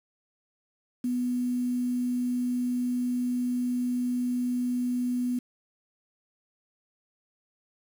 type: tone with quantisation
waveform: sine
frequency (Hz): 246.9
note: B3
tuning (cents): 0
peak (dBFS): -25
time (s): 1.04-5.39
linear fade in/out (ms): 5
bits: 8
effects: none